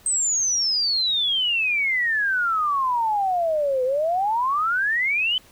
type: exponential two-way sweep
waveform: sine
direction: down then up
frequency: 8320 to 499 to 3088 Hz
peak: -19 dBFS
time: 0.06-5.38 s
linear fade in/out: 2 ms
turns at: 3.84 s
effects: pink hiss -52 dBFS RMS until 5.51 s